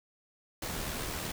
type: noise with amplitude modulation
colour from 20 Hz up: pink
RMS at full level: -35 dBFS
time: 0.62-1.32 s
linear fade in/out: 5 ms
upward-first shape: sine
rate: 77.8 Hz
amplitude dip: 35%
effects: none